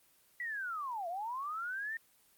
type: linear two-way sweep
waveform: sine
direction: down then up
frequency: 1975.5 to 659.3 to 1842 Hz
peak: -36 dBFS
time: 0.4-1.97 s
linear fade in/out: 2 ms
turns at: 1.08 s
effects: white hiss -67 dBFS RMS until 2.37 s + Opus 24 kbps